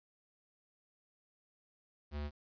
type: tone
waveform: square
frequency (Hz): 73.42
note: D2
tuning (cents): 0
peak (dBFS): -38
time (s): 2.11-2.31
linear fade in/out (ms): 50
effects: resampled to 11025 Hz + 11-bit